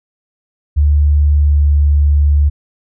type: tone with pitch glide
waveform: sine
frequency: 73.42 to 72.79 Hz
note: D2 to D2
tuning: 0 to -15 cents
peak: -7 dBFS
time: 0.76-2.5 s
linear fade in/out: 20 ms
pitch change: -15 cents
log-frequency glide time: 1.35-1.64 s
effects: none